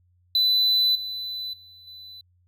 triangle tone with level steps, 3999 Hz, B7, 21 cents sharp, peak -16 / -28 / -45 / -39 dBFS, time 0.35-2.21 s, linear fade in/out 2 ms, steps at 0.95 / 1.53 / 1.87 s, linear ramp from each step 5 ms, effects added 89 Hz sine -60 dBFS peak until 2.47 s

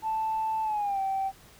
sine tone with pitch glide, 880 to 775 Hz, A5 to G5, 0 to -20 cents, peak -25 dBFS, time 0.02-1.32 s, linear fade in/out 50 ms, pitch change -220 cents, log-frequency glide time 0.63-1 s, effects tanh soft clip ceiling -22 dBFS + pink hiss -54 dBFS RMS until 1.59 s

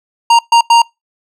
square tone bursts at uneven times, 932.3 Hz, A#5, in tune, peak -5 dBFS, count 3, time 0.3-0.39 / 0.52-0.61 / 0.7-0.82 s, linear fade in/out 5 ms, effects noise-tail reverb RT60 0.2 s tail -25 dB re dry + low-pass 7000 Hz 12 dB/octave

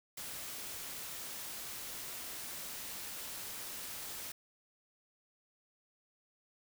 white noise, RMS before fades -44 dBFS, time 0.17-4.32 s, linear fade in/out 5 ms, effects none

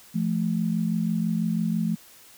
sine tone pair together, 171.43 / 217.5 Hz, F3 / A3, -32 / -20 cents, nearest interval major third, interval 412 cents, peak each -25 dBFS, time 0.14-1.96 s, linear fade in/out 20 ms, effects white hiss -51 dBFS RMS until 2.37 s

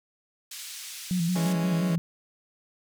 white band-pass noise, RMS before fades -40 dBFS, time 0.51-1.53 s, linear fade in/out 5 ms, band 2400 to 9000 Hz, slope 12 dB/octave
sine tone with vibrato, 174.61 Hz, F3, in tune, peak -23 dBFS, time 1.11-1.98 s, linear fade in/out 0 ms, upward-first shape square, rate 5.7 Hz, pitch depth 66 cents each way
15% pulse chord, C# minor, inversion first, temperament equal, 164.81 / 207.7 / 277.2 Hz, E3 / G#3 / C#4, 0 / 0 / 0 cents, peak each -29 dBFS, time 1.35-1.96 s, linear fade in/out 10 ms
effects none

